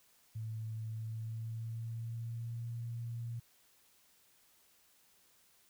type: tone with pitch glide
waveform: sine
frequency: 110.9 to 117.22 Hz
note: A2 to A#2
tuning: +14 to +10 cents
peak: -38 dBFS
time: 0.35-3.4 s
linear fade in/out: 10 ms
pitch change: +96 cents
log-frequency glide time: 0.94-2.67 s
effects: white hiss -68 dBFS RMS until 5.69 s